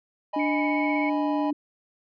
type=chord; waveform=triangle; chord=G# minor; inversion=second; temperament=equal; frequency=622.3 / 830.6 / 987.8 Hz; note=D#5 / G#5 / B5; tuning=0 / 0 / 0 cents; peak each=-29 / -29 / -31 dBFS; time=0.33-1.51 s; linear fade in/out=10 ms
type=tone; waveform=sine; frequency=293.7 Hz; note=D4; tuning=in tune; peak=-24 dBFS; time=0.36-1.53 s; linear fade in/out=5 ms
type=tone with vibrato; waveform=sine; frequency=2217 Hz; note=C#7; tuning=in tune; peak=-29 dBFS; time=0.39-1.1 s; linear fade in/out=10 ms; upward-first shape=triangle; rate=16 Hz; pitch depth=29 cents each way
effects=resampled to 11025 Hz